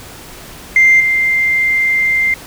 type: tone with level steps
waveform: sine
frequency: 2093 Hz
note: C7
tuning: in tune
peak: -4 / -10 dBFS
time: 0.76-2.34 s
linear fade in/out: 2 ms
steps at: 1 s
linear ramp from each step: 5 ms
effects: tanh soft clip ceiling -1 dBFS + pink hiss -34 dBFS RMS until 2.46 s